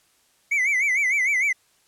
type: tone with vibrato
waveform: triangle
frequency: 2153 Hz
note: C7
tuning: 49 cents sharp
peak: -17 dBFS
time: 0.51-1.53 s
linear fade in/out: 10 ms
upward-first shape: sine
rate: 6.6 Hz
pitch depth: 140 cents each way
effects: white hiss -62 dBFS RMS until 1.87 s + low-pass 11000 Hz 12 dB/octave